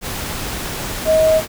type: tone in noise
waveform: sine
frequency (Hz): 633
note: D#5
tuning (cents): +30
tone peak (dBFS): -10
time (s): 1.05-1.42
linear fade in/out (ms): 50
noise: pink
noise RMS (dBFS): -25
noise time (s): 0.01-1.48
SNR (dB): +12
effects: none